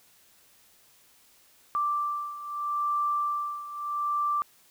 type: beating tone pair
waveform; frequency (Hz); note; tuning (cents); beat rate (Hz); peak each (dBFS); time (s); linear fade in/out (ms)
sine; 1174.7 / 1175.48; D6 / D6; 0 / +1; 0.78; -28 / -32; 1.75-4.42; 0
effects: white hiss -60 dBFS RMS until 4.7 s